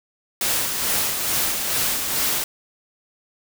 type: noise with tremolo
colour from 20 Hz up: white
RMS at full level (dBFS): -21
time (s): 0.41-2.44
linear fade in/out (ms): 2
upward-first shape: sine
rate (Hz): 2.3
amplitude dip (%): 40
effects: none